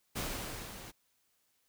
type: noise with level ramp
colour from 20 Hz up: pink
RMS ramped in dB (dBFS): -36 to -49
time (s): 0.15-0.92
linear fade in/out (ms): 20
effects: white hiss -75 dBFS RMS until 1.68 s